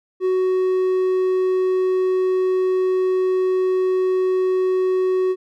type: tone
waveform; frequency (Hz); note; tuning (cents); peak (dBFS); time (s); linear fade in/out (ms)
triangle; 371.9; F#4; +9; -14; 0.2-5.36; 50
effects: none